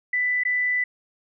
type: tone with dropouts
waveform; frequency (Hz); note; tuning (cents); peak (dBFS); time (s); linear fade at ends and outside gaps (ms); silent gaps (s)
sine; 1988; B6; +11; -20; 0.13-0.84; 5; 0.436-0.451
effects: none